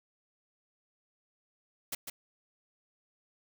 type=noise with echo; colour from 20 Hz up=white; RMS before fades=-36 dBFS; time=1.92-1.95 s; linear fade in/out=5 ms; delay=150 ms; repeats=1; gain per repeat=-5 dB; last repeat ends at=2.1 s; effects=none